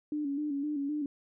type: tone with vibrato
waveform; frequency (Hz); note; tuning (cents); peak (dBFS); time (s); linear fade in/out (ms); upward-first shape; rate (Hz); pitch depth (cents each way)
sine; 289.6; D4; -24; -30; 0.12-1.06; 2; square; 3.9; 57
effects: none